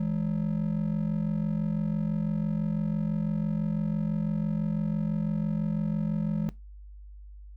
triangle ring-modulated tone, 185 Hz, F#3, in tune, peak -21 dBFS, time 0-6.49 s, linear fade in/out 0 ms, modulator 23 Hz, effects noise-tail reverb RT60 0.2 s tail -19 dB re dry + added 50 Hz sine -43 dBFS peak until 7.56 s

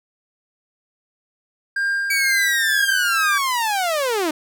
triangle tone with tremolo, 1601 Hz, G6, 36 cents sharp, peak -16 dBFS, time 1.76-3.38 s, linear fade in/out 5 ms, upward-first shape sine, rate 2.1 Hz, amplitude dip 35%
sawtooth linear sweep, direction down, 2293 to 294.6 Hz, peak -15 dBFS, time 2.1-4.31 s, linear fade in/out 5 ms
effects none

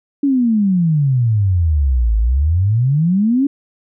sine exponential two-way sweep, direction down then up, 288.4 to 52.3 to 288.4 Hz, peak -11 dBFS, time 0.23-3.47 s, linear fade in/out 5 ms, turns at 2.17 s, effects none

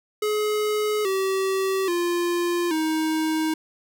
square tone with pitch steps, 423.4 / 383.8 / 347.9 / 315.4 Hz, G#4 / G4 / F4 / D#4, +33 / -37 / -7 / +24 cents, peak -22 dBFS, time 0.22-3.54 s, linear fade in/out 5 ms, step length 830 ms, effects none

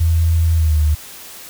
sine tone with pitch glide, 82.41 to 76.01 Hz, E2 to D#2, 0 to -40 cents, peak -11 dBFS, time 0-0.95 s, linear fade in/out 10 ms, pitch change -140 cents, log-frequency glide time 0.52-0.77 s, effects white hiss -36 dBFS RMS until 1.49 s

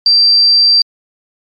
sine tone, 4699 Hz, D8, in tune, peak -5 dBFS, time 0.06-0.82 s, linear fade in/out 2 ms, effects MP3 64 kbps

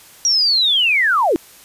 sine linear sweep, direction down, 5740 to 282.8 Hz, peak -12 dBFS, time 0.25-1.36 s, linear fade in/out 0 ms, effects white hiss -44 dBFS RMS until 1.64 s + resampled to 32000 Hz

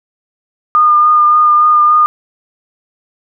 sine tone with vibrato, 1214 Hz, D#6, 43 cents flat, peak -5 dBFS, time 0.75-2.06 s, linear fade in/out 0 ms, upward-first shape sine, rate 3.5 Hz, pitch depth 16 cents each way, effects none

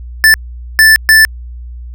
square tone bursts at uneven times, 1760 Hz, A6, in tune, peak -3 dBFS, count 3, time 0.24-0.34 / 0.79-0.96 / 1.09-1.25 s, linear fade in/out 0 ms, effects added 60 Hz sine -24 dBFS peak until 1.94 s

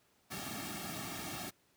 pink noise with comb filter, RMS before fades -42 dBFS, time 0.3-1.51 s, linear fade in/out 20 ms, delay 2 ms, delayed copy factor -0.95, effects pink hiss -71 dBFS RMS until 1.76 s + high-pass 100 Hz 12 dB/octave

